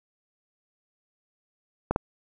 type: clicks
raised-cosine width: 1 ms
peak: -9 dBFS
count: 2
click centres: 1.91 / 1.961 s
effects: none